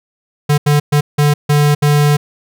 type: tone bursts at uneven times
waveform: square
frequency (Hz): 146.83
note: D3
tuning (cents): 0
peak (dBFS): -9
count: 6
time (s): 0.49-0.58 / 0.66-0.8 / 0.92-1.01 / 1.18-1.34 / 1.49-1.75 / 1.82-2.17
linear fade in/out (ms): 10
effects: none